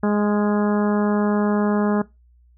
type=harmonic tone with a mistuned harmonic; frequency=207.7 Hz; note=G#3; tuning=in tune; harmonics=1 / 2 / 3 / 4 / 5 / 6 / 7 / 8; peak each=-18 / -24 / -28 / -30 / -32 / -34 / -35 / -36 dBFS; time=0.03-2.02 s; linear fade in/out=5 ms; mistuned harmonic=7; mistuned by=-28 cents; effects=noise-tail reverb RT60 0.2 s tail -20 dB re dry + added 60 Hz sine -51 dBFS peak until 2.57 s